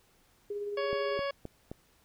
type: tone with tremolo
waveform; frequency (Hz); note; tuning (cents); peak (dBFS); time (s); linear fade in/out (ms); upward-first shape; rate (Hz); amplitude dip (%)
sine; 409.7; G#4; -24; -32; 0.5-1.18; 5; sine; 18; 35
type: harmonic tone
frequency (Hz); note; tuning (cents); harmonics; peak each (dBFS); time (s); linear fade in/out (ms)
559; C#5; +14; 1 / 2 / 3 / 4 / 5 / 6 / 8 / 9; -32 / -38 / -42 / -44 / -46 / -48 / -50 / -51; 0.77-1.31; 5
type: click train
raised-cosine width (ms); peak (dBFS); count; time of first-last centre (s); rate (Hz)
2; -26; 4; 0.93-1.715; 3.82
effects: pink hiss -66 dBFS RMS until 2.04 s